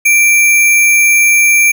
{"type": "tone with sample-and-hold", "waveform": "sine", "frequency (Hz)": 2349, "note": "D7", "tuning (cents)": 0, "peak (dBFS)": -5, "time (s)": [0.05, 1.72], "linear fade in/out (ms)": 10, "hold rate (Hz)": 8820, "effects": []}